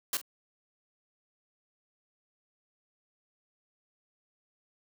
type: noise with echo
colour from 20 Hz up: white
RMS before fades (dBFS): -30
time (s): 0.13-0.17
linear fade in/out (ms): 2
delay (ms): 44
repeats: 1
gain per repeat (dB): -15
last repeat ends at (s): 0.214
effects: high-pass 200 Hz 12 dB/octave